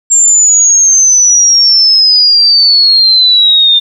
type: exponential sweep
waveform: sine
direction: down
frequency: 7430 to 3600 Hz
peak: -3 dBFS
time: 0.1-3.8 s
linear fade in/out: 20 ms
effects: 7-bit